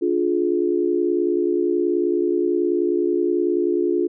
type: chord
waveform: sine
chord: D diminished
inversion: none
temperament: just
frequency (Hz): 293.7 / 352.4 / 422.9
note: D4 / F4 / Ab4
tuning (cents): 0 / +16 / +31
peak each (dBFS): -24 / -19 / -24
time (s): 0.01-4.08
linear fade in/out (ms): 20
effects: none